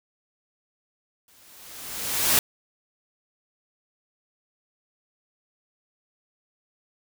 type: noise with exponential growth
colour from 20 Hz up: white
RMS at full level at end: -18 dBFS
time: 1.28-2.39 s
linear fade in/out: 1 ms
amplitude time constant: 240 ms
effects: none